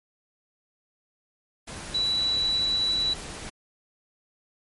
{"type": "tone in noise", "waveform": "sine", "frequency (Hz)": 3943, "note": "B7", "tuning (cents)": -4, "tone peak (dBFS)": -22, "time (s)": [1.94, 3.14], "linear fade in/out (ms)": 10, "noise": "pink", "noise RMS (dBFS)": -38, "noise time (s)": [1.67, 3.5], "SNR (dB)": 13, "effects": ["MP3 48 kbps"]}